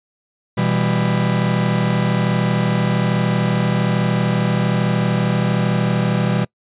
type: chord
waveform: 45% pulse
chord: E minor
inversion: second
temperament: just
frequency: 123.61 / 164.81 / 197.78 Hz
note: B2 / E3 / G3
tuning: +2 / 0 / +16 cents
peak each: -20 dBFS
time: 0.57-6.45 s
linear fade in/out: 10 ms
effects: noise-tail reverb RT60 0.1 s tail -24 dB re dry + resampled to 8000 Hz